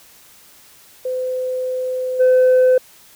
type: tone with level steps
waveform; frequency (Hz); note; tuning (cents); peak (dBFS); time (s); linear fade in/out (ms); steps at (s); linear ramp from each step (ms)
sine; 510; C5; -44; -19 / -7; 1.05-2.78; 5; 2.19; 20
effects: tanh soft clip ceiling -8 dBFS + white hiss -47 dBFS RMS until 3.15 s